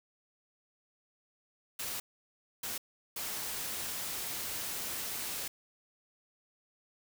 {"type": "noise bursts at uneven times", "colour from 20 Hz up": "white", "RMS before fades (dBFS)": -38, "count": 3, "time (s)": [[1.79, 2], [2.63, 2.78], [3.16, 5.48]], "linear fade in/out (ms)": 5, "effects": []}